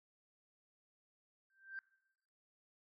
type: tone with exponential growth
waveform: sine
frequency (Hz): 1568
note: G6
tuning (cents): 0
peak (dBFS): -39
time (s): 1.5-1.79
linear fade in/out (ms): 1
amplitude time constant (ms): 61
effects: noise-tail reverb RT60 0.9 s tail -22 dB re dry + tanh soft clip ceiling -36 dBFS